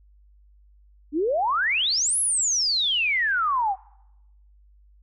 sine exponential two-way sweep, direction up then down, 277.2 to 11175 to 738 Hz, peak -20 dBFS, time 1.12-3.76 s, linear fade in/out 50 ms, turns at 2.19 s, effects noise-tail reverb RT60 0.9 s tail -24 dB re dry + added 50 Hz sine -52 dBFS peak until 5.02 s

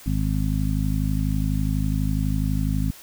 harmonic tone, 52.1 Hz, G#1, 6 cents sharp, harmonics 1 / 2 / 3 / 4 / 5, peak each -24 / -27 / -26 / -30 / -29 dBFS, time 0.06-2.91 s, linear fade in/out 5 ms, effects white hiss -45 dBFS RMS until 3.02 s

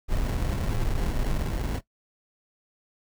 brown noise with sample-and-hold, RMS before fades -26 dBFS, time 0.08-1.81 s, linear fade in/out 50 ms, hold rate 1225 Hz, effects noise-tail reverb RT60 0.1 s tail -17 dB re dry

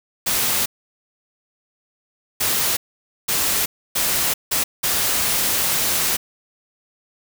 white noise bursts at uneven times, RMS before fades -20 dBFS, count 6, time 0.26-0.66 / 2.4-2.77 / 3.28-3.66 / 3.95-4.34 / 4.51-4.64 / 4.83-6.17 s, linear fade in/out 10 ms, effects none

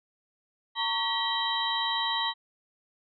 sine tone cluster, 914 / 1118 / 1926 / 3143 / 3881 Hz, A#5 / C#6 / B6 / G7 / B7, -34 / +14 / -44 / +4 / -31 cents, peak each -31 / -35 / -34 / -33 / -31 dBFS, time 0.75-2.34 s, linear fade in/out 50 ms, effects none

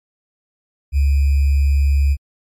sine tone with sample-and-hold, 70.1 Hz, C#2, 20 cents sharp, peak -11 dBFS, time 0.92-2.17 s, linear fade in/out 50 ms, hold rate 2450 Hz, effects MP3 64 kbps

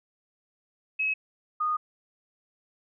sine tone pair in turn, 2566 / 1232.2 Hz, E7 / D#6, -47 / -17 cents, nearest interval octave + minor second, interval 1270 cents, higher first, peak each -24 dBFS, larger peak neither, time 0.99-1.14 / 1.6-1.77 s, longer second, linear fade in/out 10 ms, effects none

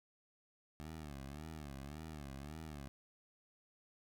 15% pulse tone with vibrato, 73.42 Hz, D2, in tune, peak -40 dBFS, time 0.8-2.88 s, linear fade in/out 0 ms, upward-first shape sine, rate 1.8 Hz, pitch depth 150 cents each way, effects none

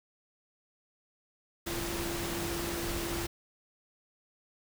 sine tone in noise, 341.3 Hz, F4, 40 cents flat, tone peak -37 dBFS, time 1.66-3.27 s, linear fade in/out 10 ms, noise pink, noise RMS -36 dBFS, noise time 1.66-3.27 s, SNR -4 dB, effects none

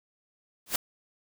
white noise with exponential growth, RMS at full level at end -21 dBFS, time 0.66-0.76 s, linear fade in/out 5 ms, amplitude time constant 21 ms, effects none

